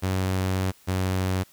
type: tone pair in turn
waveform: sawtooth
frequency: 94 / 93.4 Hz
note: F#2 / F#2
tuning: +28 / +17 cents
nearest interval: unison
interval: 11 cents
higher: first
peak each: -19 dBFS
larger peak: neither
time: 0.02-0.72 / 0.87-1.44 s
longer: first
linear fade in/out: 20 ms
effects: white hiss -56 dBFS RMS until 1.52 s